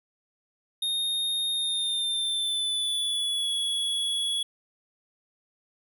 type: tone with pitch glide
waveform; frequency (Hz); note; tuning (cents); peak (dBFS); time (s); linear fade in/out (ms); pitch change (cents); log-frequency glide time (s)
square; 3696 to 3370; A#7 to G#7; -16 to +25; -26; 0.82-4.43; 5; -159; 1.51-3.5
effects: none